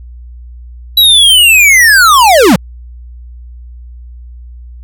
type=linear sweep; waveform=square; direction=down; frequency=3951 to 151.9 Hz; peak=-3 dBFS; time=0.97-2.56 s; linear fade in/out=5 ms; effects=added 60 Hz sine -27 dBFS peak until 4.83 s